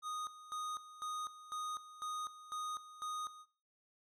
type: tone with tremolo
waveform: square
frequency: 1240 Hz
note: D#6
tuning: 6 cents flat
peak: -40 dBFS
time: 0.02-3.46 s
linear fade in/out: 50 ms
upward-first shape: square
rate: 2 Hz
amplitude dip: 80%
effects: noise-tail reverb RT60 0.4 s tail -17 dB re dry + low-pass 10000 Hz 12 dB/octave